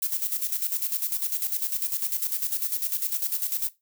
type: noise with tremolo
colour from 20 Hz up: violet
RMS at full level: -26 dBFS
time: 0.02-3.69 s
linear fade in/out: 5 ms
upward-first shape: square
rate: 10 Hz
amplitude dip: 65%
effects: noise-tail reverb RT60 0.2 s tail -17 dB re dry